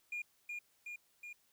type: tone with echo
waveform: triangle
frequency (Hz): 2422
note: D#7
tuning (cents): -47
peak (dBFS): -35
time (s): 0.12-0.22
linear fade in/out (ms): 5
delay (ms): 370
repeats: 3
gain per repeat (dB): -3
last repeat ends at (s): 1.33
effects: tanh soft clip ceiling -34 dBFS + white hiss -73 dBFS RMS until 1.52 s